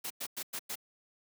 white noise bursts, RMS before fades -38 dBFS, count 5, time 0.04-0.756 s, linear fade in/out 10 ms, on 64 ms, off 99 ms, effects high-pass 150 Hz 12 dB/octave

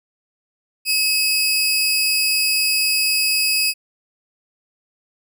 sawtooth tone pair together, 2568 / 4848 Hz, E7 / D#8, -46 / -46 cents, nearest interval major seventh, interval 1100 cents, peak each -16 dBFS, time 0.85-3.74 s, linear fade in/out 50 ms, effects none

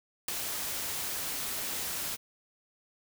white noise with ADSR envelope, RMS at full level -29 dBFS, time 0.28-2.17 s, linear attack 5 ms, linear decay 7 ms, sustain -6 dB, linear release 29 ms, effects none

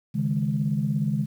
sine chord, C# suspended second, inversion none, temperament equal, 138.59 / 155.56 / 207.7 Hz, C#3 / D#3 / G#3, 0 / 0 / 0 cents, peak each -26 dBFS, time 0.14-1.26 s, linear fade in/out 20 ms, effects tanh soft clip ceiling -12 dBFS + 9-bit

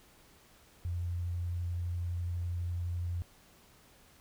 sine tone with vibrato, 87.31 Hz, F2, in tune, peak -32 dBFS, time 0.85-3.22 s, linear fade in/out 0 ms, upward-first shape square, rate 12 Hz, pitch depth 8 cents each way, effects pink hiss -61 dBFS RMS until 4.2 s

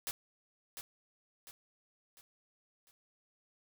white noise with echo, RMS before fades -38 dBFS, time 0.07-0.11 s, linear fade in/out 0 ms, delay 700 ms, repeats 4, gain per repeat -7 dB, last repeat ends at 2.91 s, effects none

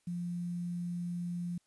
sine tone with quantisation, 174.61 Hz, F3, in tune, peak -34 dBFS, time 0.07-1.58 s, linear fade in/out 5 ms, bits 10, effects white hiss -75 dBFS RMS until 1.66 s + resampled to 24000 Hz

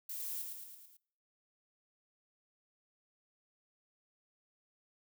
violet noise with echo, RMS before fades -42 dBFS, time 0.09-0.42 s, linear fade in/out 5 ms, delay 110 ms, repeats 5, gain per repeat -4 dB, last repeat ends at 0.97 s, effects noise-tail reverb RT60 0.6 s tail -23 dB re dry

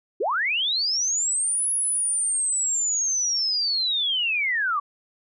sine linear two-way sweep, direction up then down, 319.9 to 10548 to 1108 Hz, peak -21 dBFS, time 0.2-4.8 s, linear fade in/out 10 ms, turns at 1.71 s, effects none

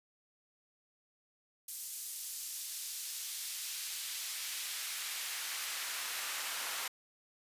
pink noise with high-pass filter sweep, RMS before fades -40 dBFS, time 1.68-6.88 s, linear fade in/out 5 ms, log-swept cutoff 7500 to 1100 Hz, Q 0.75, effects resampled to 32000 Hz

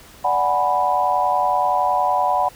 sine chord, G# half-diminished seventh, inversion second, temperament equal, 587.3 / 740 / 830.6 / 987.8 Hz, D5 / F#5 / G#5 / B5, 0 / 0 / 0 / 0 cents, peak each -25 / -19 / -24 / -20 dBFS, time 0.24-2.49 s, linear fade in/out 10 ms, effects pink hiss -45 dBFS RMS until 2.55 s

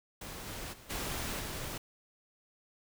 pink noise with level steps, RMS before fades -44 / -42 / -54 / -37 / -40 dBFS, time 0.21-1.78 s, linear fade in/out 5 ms, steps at 0.46 / 0.72 / 0.89 / 1.39 s, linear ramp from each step 20 ms, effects none

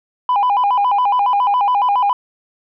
sine tone with vibrato, 899 Hz, A5, 37 cents sharp, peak -10 dBFS, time 0.29-2.13 s, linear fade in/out 2 ms, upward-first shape square, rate 7.2 Hz, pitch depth 180 cents each way, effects tanh soft clip ceiling -10 dBFS

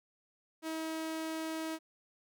sawtooth tone, 320 Hz, D#4, 49 cents sharp, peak -32 dBFS, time 0.62-1.79 s, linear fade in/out 50 ms, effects none

